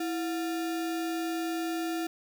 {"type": "tone with sample-and-hold", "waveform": "sine", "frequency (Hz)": 329.6, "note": "E4", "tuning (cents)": 0, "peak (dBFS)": -29, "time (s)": [0, 2.07], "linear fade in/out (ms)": 5, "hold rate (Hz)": 1050, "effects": []}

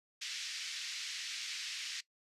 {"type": "band-pass noise", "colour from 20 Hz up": "white", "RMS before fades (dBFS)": -42, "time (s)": [0.21, 2.01], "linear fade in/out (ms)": 10, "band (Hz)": [1900, 5800], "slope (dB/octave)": 24, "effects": ["noise-tail reverb RT60 0.1 s tail -19 dB re dry", "resampled to 32000 Hz"]}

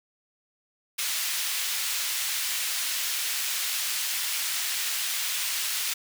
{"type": "high-pass noise", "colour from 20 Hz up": "pink", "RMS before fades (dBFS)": -29, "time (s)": [0.98, 5.94], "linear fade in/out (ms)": 10, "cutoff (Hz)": 2400, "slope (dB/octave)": 12, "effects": []}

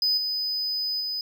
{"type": "tone with level steps", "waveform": "triangle", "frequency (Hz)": 5000, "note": "D#8", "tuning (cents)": 8, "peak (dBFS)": [-19, -24, -26], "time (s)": [0.02, 1.21], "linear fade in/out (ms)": 2, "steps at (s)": [0.17, 1], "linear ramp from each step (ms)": 10, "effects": []}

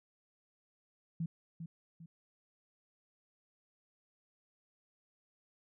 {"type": "tone with echo", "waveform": "sine", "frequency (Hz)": 164.81, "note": "E3", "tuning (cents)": 0, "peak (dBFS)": -33, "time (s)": [1.2, 1.26], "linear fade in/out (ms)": 5, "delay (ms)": 400, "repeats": 2, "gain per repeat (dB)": -8, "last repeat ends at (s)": 2.06, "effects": []}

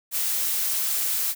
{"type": "noise", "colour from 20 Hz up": "blue", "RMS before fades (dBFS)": -25, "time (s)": [0.11, 1.35], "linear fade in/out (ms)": 50, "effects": []}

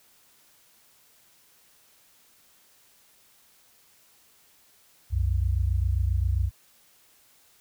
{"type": "tone pair together", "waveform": "sine", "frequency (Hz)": [63.78, 91.3], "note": ["C2", "F#2"], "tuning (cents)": [-44, -23], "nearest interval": "tritone", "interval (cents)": 621, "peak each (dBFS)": [-24, -25], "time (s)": [5.1, 6.51], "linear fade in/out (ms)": 50, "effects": ["white hiss -60 dBFS RMS until 7.6 s"]}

